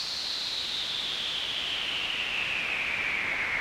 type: noise with band-pass filter sweep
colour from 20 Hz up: brown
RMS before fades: -31 dBFS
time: 0-3.6 s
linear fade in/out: 0 ms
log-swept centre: 4400 to 2100 Hz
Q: 7.6
effects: none